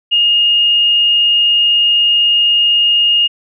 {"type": "tone", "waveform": "sine", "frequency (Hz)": 2846, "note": "F7", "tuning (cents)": 32, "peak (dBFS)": -8, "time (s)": [0.11, 3.28], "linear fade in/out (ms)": 20, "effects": []}